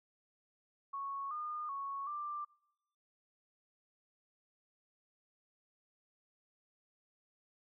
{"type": "tone with pitch steps", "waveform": "sine", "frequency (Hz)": [1106, 1217, 1107, 1183], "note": ["C#6", "D#6", "C#6", "D6"], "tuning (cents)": [-4, -39, -3, 12], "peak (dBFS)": -38, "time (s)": [0.93, 2.45], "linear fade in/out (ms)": 10, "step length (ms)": 380, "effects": ["noise-tail reverb RT60 0.8 s tail -25 dB re dry"]}